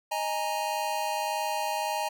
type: chord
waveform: square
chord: D# suspended fourth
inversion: none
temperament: equal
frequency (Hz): 622.3 / 830.6 / 932.3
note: D#5 / G#5 / A#5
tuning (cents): 0 / 0 / 0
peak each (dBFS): -35 / -32 / -33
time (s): 0.11-2.09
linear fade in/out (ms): 10
effects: none